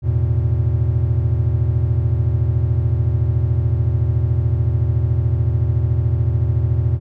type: chord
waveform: triangle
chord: E suspended fourth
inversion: none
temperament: just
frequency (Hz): 82.41 / 109.88 / 123.61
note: E2 / A2 / B2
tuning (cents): 0 / -2 / +2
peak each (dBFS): -17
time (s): 0.02-7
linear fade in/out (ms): 50
effects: none